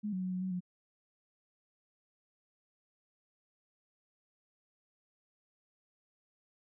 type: tone with pitch steps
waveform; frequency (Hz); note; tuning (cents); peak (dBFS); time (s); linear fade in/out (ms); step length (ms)
sine; 209.4 / 185.6 / 184.5 / 183.2 / 187.2 / 180.1; G#3 / F#3 / F#3 / F#3 / F#3 / F#3; +15 / +6 / -5 / -17 / +20 / -46; -33; 0.03-0.606; 20; 96
effects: none